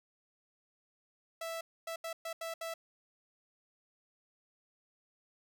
sawtooth tone bursts at uneven times, 659.3 Hz, E5, in tune, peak -34 dBFS, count 6, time 1.41-1.61 / 1.87-1.96 / 2.04-2.13 / 2.25-2.33 / 2.41-2.54 / 2.61-2.74 s, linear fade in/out 5 ms, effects none

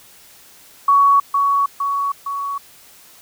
sine tone with echo, 1121 Hz, C#6, 19 cents sharp, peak -9 dBFS, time 0.88-1.2 s, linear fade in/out 5 ms, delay 460 ms, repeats 3, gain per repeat -4 dB, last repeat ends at 2.58 s, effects white hiss -46 dBFS RMS until 3.21 s

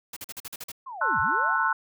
white noise bursts, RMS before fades -37 dBFS, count 8, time 0.13-0.718 s, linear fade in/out 5 ms, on 35 ms, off 44 ms
sine linear two-way sweep, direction down then up, 1106 to 68 to 1106 Hz, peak -35 dBFS, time 0.86-1.68 s, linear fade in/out 10 ms, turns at 1.2 s
sine chord, F# half-diminished seventh, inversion first, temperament just, 888 / 1065.6 / 1332 / 1480 Hz, A5 / C6 / E6 / F#6, +16 / +31 / +18 / 0 cents, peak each -28 / -28 / -28 / -25 dBFS, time 1.01-1.73 s, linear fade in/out 5 ms
effects none

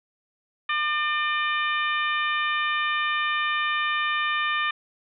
harmonic tone, 600 Hz, D5, 37 cents sharp, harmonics 2 / 3 / 4 / 5 / 6, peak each -26 / -27 / -30 / -33 / -35 dBFS, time 0.69-4.71 s, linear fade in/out 5 ms, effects none

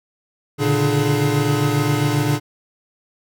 square tone cluster, 115.7 / 140.7 / 148.2 / 298.6 / 421.8 Hz, A#2 / C#3 / D3 / D4 / G#4, -13 / +26 / +16 / +29 / +27 cents, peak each -23 / -22 / -24 / -23 / -25 dBFS, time 0.58-2.4 s, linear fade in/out 50 ms, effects none

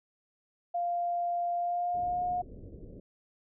sine tone with pitch glide, 697 to 717 Hz, F5 to F5, -4 to +45 cents, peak -28 dBFS, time 0.74-2.42 s, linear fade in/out 10 ms, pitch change +49 cents, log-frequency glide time 1.56-2.24 s
pink low-pass noise, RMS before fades -47 dBFS, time 1.94-3 s, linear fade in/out 5 ms, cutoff 540 Hz, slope 48 dB/octave
effects none

